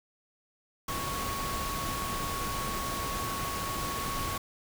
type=tone in noise; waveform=sine; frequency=1108.7 Hz; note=C#6; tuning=in tune; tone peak=-35 dBFS; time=0.88-4.38 s; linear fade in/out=5 ms; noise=pink; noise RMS=-35 dBFS; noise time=0.88-4.38 s; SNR=-3 dB; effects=none